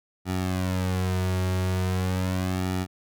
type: tone with flanger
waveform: sawtooth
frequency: 92.5 Hz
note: F#2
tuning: in tune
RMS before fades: -26 dBFS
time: 0.25-2.87 s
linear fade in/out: 50 ms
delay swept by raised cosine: 1.9 to 4 ms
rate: 0.4 Hz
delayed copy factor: -1
effects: none